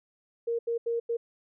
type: tone bursts at uneven times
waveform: sine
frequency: 466.2 Hz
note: A#4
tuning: in tune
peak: -26 dBFS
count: 4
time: 0.47-0.59 / 0.67-0.78 / 0.86-1 / 1.09-1.17 s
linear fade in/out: 10 ms
effects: none